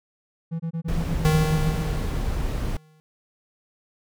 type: tone bursts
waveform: triangle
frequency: 164.81 Hz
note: E3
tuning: in tune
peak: -23 dBFS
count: 12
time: 0.51-1.819 s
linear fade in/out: 20 ms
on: 88 ms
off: 23 ms
type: noise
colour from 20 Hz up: brown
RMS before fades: -26 dBFS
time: 0.88-2.77 s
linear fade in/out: 5 ms
type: tone with exponential decay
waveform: square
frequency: 155.56 Hz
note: D#3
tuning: in tune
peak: -16 dBFS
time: 1.25-3 s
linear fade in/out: 0 ms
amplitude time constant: 380 ms
effects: none